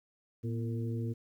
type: harmonic tone with a mistuned harmonic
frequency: 114.1 Hz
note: A#2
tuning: 37 cents flat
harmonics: 1 / 2 / 3 / 4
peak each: -33 / -39 / -43 / -45 dBFS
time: 0.43-1.14 s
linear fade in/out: 20 ms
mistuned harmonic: 2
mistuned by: +78 cents
effects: 11-bit